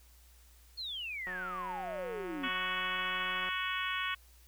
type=exponential sweep; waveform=sine; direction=down; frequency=4394 to 246.9 Hz; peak=-37 dBFS; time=0.77-2.49 s; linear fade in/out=20 ms
type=click train; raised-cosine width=0.5 ms; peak=-30 dBFS; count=407; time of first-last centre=1.27-3.489 s; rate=183 Hz
type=harmonic tone; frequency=370.6 Hz; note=F#4; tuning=3 cents sharp; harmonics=3 / 4 / 5 / 6 / 7 / 8 / 9; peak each=-38 / -39 / -40 / -41 / -41 / -42 / -43 dBFS; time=2.43-4.15 s; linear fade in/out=10 ms
effects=added 60 Hz sine -58 dBFS peak until 4.47 s + white hiss -64 dBFS RMS until 4.47 s